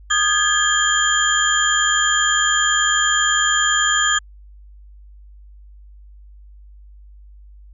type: tone cluster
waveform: sine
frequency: 1231 / 1618 / 1698 / 3199 / 7030 Hz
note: D#6 / G#6 / G#6 / G7 / A8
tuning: -19 / -46 / +38 / +34 / -2 cents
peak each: -21 dBFS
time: 0.1-4.19 s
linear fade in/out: 10 ms
effects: added 50 Hz sine -40 dBFS peak until 7.73 s